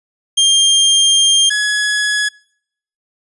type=tone pair in turn; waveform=sawtooth; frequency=3197 / 1685.7 Hz; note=G7 / G#6; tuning=+33 / +25 cents; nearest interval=major seventh; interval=1108 cents; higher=first; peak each=-5 / -10 dBFS; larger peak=first; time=0.37-1.5 / 1.5-2.29 s; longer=first; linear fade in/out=10 ms; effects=noise-tail reverb RT60 0.7 s tail -26 dB re dry + resampled to 24000 Hz